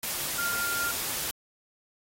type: tone in noise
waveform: sine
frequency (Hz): 1396.9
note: F6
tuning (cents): 0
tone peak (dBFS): -29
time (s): 0.38-0.91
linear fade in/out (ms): 2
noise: white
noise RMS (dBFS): -32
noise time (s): 0.03-1.31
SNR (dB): 0
effects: AAC 48 kbps